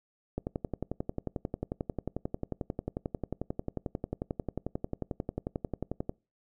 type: click train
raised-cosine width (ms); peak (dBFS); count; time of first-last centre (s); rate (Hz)
2; -19; 65; 0.38-6.094; 11.2
effects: noise-tail reverb RT60 0.3 s tail -25 dB re dry